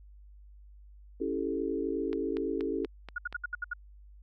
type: chord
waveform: sine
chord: A dominant seventh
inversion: first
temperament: equal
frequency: 277.2 / 329.6 / 392 / 440 Hz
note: C#4 / E4 / G4 / A4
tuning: 0 / 0 / 0 / 0 cents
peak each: -35 dBFS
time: 1.2-2.86 s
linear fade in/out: 10 ms
type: click train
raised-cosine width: 0.3 ms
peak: -26 dBFS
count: 6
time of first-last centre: 2.13-3.326 s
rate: 4.18 Hz
type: tone bursts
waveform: sine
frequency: 1441 Hz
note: F#6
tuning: 46 cents flat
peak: -30 dBFS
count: 7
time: 3.16-3.735 s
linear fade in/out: 5 ms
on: 23 ms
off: 69 ms
effects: added 50 Hz sine -50 dBFS peak until 4.22 s